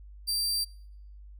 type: tone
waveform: sawtooth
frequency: 4699 Hz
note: D8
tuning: in tune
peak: -24 dBFS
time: 0.27-0.65 s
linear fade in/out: 20 ms
effects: noise-tail reverb RT60 0.7 s tail -26 dB re dry + added 50 Hz sine -45 dBFS peak until 1.39 s